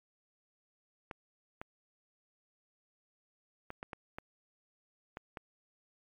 clicks, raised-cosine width 0.5 ms, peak -26 dBFS, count 8, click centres 1.112 / 1.615 / 3.704 / 3.829 / 3.932 / 4.185 / 5.171 / 5.372 s, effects MP3 96 kbps

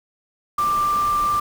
sine tone in noise, 1183 Hz, D6, 12 cents sharp, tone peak -17 dBFS, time 0.58-1.4 s, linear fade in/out 5 ms, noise pink, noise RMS -34 dBFS, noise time 0.58-1.4 s, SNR +14 dB, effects none

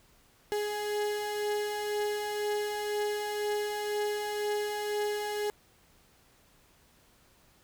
35% pulse beating tone pair, 415.3 / 417.3 Hz, G#4 / G#4, 0 / +8 cents, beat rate 2 Hz, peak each -37 / -29 dBFS, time 0.52-5.5 s, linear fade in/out 0 ms, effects pink hiss -63 dBFS RMS until 7.63 s

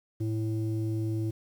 square tone with low-pass filter, 110 Hz, A2, in tune, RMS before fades -30 dBFS, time 0.2-1.31 s, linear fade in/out 10 ms, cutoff 300 Hz, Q 2.5, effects 9-bit

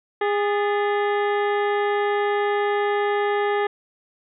harmonic tone with a mistuned harmonic, 410 Hz, G#4, 22 cents flat, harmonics 1 / 2 / 3 / 4 / 5 / 6 / 7 / 8 / 9, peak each -21 / -25 / -30 / -31 / -33 / -47 / -44 / -42 / -47 dBFS, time 0.21-3.67 s, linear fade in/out 5 ms, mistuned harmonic 4, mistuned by +97 cents, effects none

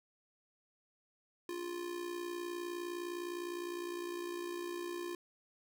square tone with amplitude modulation, 349.2 Hz, F4, in tune, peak -37 dBFS, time 1.49-5.15 s, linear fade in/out 2 ms, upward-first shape sine, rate 59.7 Hz, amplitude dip 60%, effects none

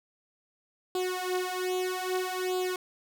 sawtooth tone with flanger, 367.6 Hz, F#4, 11 cents flat, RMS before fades -31 dBFS, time 0.95-2.76 s, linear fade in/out 2 ms, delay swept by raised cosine 0.25 to 5.15 ms, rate 0.62 Hz, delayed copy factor +0.9, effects none

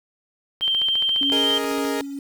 sine tone with vibrato, 3136 Hz, G7, in tune, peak -18 dBFS, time 0.61-1.59 s, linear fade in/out 20 ms, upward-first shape triangle, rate 14 Hz, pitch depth 9 cents each way
click train, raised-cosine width 0.3 ms, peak -18 dBFS, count 19, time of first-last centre 0.61-1.851 s, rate 14.5 Hz
sine tone with tremolo, 278.7 Hz, C#4, 9 cents sharp, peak -24 dBFS, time 1.21-2.19 s, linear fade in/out 2 ms, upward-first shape sine, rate 2 Hz, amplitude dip 45%
sawtooth chord, Ab suspended second, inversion none, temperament equal, 415.3 / 466.2 / 622.3 Hz, Ab4 / Bb4 / Eb5, 0 / 0 / 0 cents, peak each -23 / -24 / -28 dBFS, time 1.32-2.01 s, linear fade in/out 0 ms
effects 8-bit

